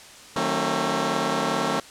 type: chord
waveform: 10% pulse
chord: D# diminished seventh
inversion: none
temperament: just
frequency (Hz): 155.56 / 186.68 / 224 / 268.8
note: D#3 / F#3 / A3 / C4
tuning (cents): 0 / +16 / +31 / +47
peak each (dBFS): -22 / -22 / -19 / -19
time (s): 0.36-1.8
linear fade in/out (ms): 2
effects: white hiss -45 dBFS RMS until 1.9 s + low-pass 8000 Hz 12 dB/octave